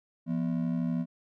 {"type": "ring-modulated tone", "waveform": "triangle", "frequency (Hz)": 207.7, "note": "G#3", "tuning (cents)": 0, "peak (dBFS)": -22, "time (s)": [0.26, 1.06], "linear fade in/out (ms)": 50, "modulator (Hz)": 36.3, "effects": []}